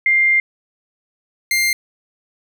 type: tone pair in turn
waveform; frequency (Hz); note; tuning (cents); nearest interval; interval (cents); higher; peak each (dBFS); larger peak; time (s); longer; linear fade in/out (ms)
sine / sawtooth; 2100 / 2100; C7 / C7; +6 / +6; unison; 0; neither; -11; neither; 0.06-0.4 / 1.51-1.73; first; 2
effects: none